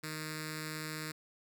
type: tone with notch filter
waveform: 5% pulse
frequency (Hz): 155.56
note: D#3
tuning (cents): 0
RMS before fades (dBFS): -41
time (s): 0.03-1.12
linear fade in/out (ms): 10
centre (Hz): 770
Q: 0.51
effects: none